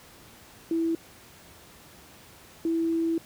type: tone pair in turn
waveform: sine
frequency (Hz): 329.6 / 329.6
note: E4 / E4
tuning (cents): 0 / 0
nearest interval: unison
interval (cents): 0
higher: neither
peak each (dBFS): -23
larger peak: neither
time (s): 0.71-0.95 / 2.65-3.18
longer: second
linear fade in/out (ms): 2
effects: pink hiss -51 dBFS RMS until 3.25 s + high-pass 60 Hz 12 dB/octave